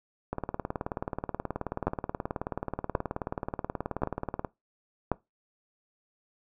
two click trains, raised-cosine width 1 ms, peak -11 / -17 dBFS, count 4 / 78, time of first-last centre 1.87-5.117 / 0.33-4.448 s, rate 0.924 / 18.7 Hz, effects noise-tail reverb RT60 0.2 s tail -21 dB re dry

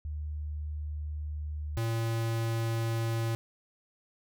sine / square tone pair in turn, 75.2 / 114.15 Hz, D2 / A#2, +42 / -36 cents, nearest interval perfect fifth, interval 722 cents, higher second, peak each -33 / -29 dBFS, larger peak second, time 0.05-1.77 / 1.77-3.35 s, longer first, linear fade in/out 0 ms, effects none

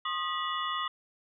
sine tone cluster, 1072 / 1236 / 1942 / 2916 / 3452 Hz, C6 / D#6 / B6 / F#7 / A7, +42 / -12 / -30 / -26 / -34 cents, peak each -36 / -33 / -39 / -39 / -39 dBFS, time 0.05-0.88 s, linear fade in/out 5 ms, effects none

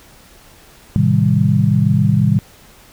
sine chord, A half-diminished seventh, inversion none, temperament just, 110 / 132 / 158.4 / 198 Hz, A2 / C3 / Eb3 / G3, 0 / +16 / +31 / +18 cents, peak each -16 dBFS, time 0.96-2.39 s, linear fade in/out 0 ms, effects pink hiss -45 dBFS RMS until 2.92 s

